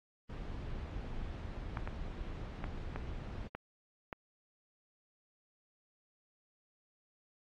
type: noise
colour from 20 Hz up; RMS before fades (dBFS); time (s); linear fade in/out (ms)
brown; -42; 0.29-3.48; 10
type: clicks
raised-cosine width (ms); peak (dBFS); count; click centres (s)
0.5; -25; 6; 1.772 / 1.875 / 2.641 / 2.96 / 3.55 / 4.128
effects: low-pass 4000 Hz 12 dB/octave + AAC 48 kbps